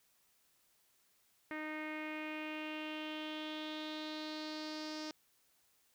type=tone with low-pass filter sweep; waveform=sawtooth; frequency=308.4 Hz; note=D#4; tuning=15 cents flat; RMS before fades=-43 dBFS; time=1.51-5.11 s; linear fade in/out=0 ms; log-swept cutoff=2000 to 5200 Hz; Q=4.6; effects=white hiss -73 dBFS RMS until 5.94 s